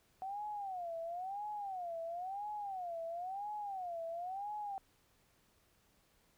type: tone with vibrato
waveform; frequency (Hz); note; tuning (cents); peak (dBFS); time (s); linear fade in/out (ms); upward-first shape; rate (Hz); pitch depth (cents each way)
sine; 746; F#5; +14; -39; 0.22-4.78; 0; sine; 0.98; 210
effects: pink hiss -72 dBFS RMS until 6.37 s